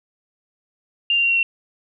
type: tone with pitch steps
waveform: sine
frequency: 2794 / 2776 / 2759 / 2741 / 2724 Hz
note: F7 / F7 / F7 / F7 / F7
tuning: 0 / -11 / -22 / -33 / -44 cents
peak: -15 dBFS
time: 1.1-1.43 s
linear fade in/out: 2 ms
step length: 66 ms
effects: none